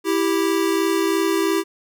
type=tone pair together; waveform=square; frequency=329.1 / 392 Hz; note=E4 / G4; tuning=-3 / 0 cents; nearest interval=minor third; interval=303 cents; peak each=-21 dBFS; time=0.04-1.64 s; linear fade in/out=50 ms; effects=none